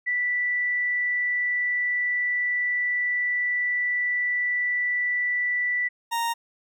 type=tone pair in turn; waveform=sine / 40% pulse; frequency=1969 / 929.2 Hz; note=B6 / A#5; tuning=-6 / -6 cents; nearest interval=octave + minor second; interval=1300 cents; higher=first; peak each=-22 / -23 dBFS; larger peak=first; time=0.06-5.89 / 6.11-6.34 s; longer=first; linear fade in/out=20 ms; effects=none